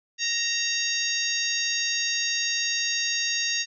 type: harmonic tone with a mistuned harmonic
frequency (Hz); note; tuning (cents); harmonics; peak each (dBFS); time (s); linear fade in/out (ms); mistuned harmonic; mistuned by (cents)
932.3; A#5; 0; 2 / 3 / 4 / 5 / 6 / 7; -31 / -31 / -31 / -31 / -31 / -31; 0.18-3.66; 50; 3; -29
effects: none